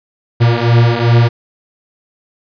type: beating tone pair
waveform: 45% pulse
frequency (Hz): 116.54 / 119.14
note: A#2 / A#2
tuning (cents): 0 / +38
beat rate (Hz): 2.6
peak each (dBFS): -11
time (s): 0.4-1.29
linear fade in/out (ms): 20
effects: resampled to 11025 Hz + 7-bit